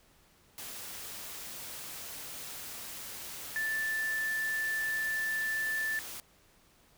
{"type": "tone in noise", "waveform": "sine", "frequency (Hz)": 1760, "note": "A6", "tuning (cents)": 0, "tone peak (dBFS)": -30, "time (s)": [3.56, 5.99], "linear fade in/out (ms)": 0, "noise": "white", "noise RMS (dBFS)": -43, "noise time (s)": [0.58, 6.2], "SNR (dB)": 10, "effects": ["pink hiss -64 dBFS RMS until 6.97 s"]}